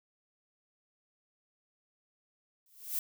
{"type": "noise with exponential growth", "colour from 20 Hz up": "violet", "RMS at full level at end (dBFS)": -30, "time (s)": [2.66, 2.99], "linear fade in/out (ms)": 2, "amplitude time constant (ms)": 71, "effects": []}